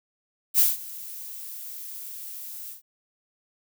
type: noise with ADSR envelope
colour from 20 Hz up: violet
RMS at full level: -17 dBFS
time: 0.54-2.82 s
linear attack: 54 ms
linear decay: 170 ms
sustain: -21 dB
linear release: 130 ms
effects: none